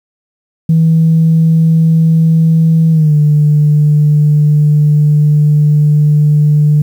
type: tone with pitch glide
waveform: sine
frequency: 161.9 to 149.32 Hz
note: E3 to D3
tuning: -31 to +29 cents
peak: -4 dBFS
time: 0.69-6.82 s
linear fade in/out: 5 ms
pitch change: -140 cents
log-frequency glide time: 2.91-3.13 s
effects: tanh soft clip ceiling -1 dBFS + 7-bit